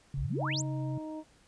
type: tone with pitch glide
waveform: sine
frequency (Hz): 137.6 to 133.07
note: C#3 to C3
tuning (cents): -12 to +30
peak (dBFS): -32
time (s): 0.14-0.98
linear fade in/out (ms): 2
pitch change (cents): -58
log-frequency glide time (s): 0.61-0.81
type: exponential sweep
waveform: sine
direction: up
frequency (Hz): 32.57 to 8372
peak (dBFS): -32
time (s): 0.17-0.62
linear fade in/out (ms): 10
type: harmonic tone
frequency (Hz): 311.4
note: D#4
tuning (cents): +2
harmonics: 1 / 2 / 3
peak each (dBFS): -38 / -44 / -48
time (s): 0.38-1.24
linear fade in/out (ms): 50
effects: pink hiss -63 dBFS RMS until 1.47 s + resampled to 22050 Hz